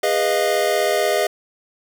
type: chord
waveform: square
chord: F half-diminished seventh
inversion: first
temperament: equal with one note detuned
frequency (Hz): 409.8 / 493.9 / 622.3 / 698.5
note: Ab4 / Cb5 / Eb5 / F5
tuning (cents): -23 / 0 / 0 / 0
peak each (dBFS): -23 / -25 / -21 / -24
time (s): 0.03-1.27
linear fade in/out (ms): 5
effects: none